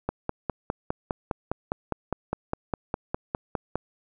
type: click train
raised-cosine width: 1 ms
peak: -12 dBFS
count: 19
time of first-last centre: 0.09-3.756 s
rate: 4.91 Hz
effects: none